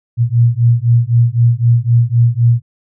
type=beating tone pair; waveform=sine; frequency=116.5 / 120.4 Hz; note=A#2 / B2; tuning=-1 / -44 cents; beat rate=3.9 Hz; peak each=-11 dBFS; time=0.17-2.62 s; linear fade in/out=50 ms; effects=none